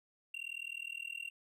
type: tone with amplitude modulation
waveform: triangle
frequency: 2756 Hz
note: F7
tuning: 24 cents flat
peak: -35 dBFS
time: 0.34-1.3 s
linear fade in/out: 5 ms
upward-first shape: sine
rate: 39.6 Hz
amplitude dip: 100%
effects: none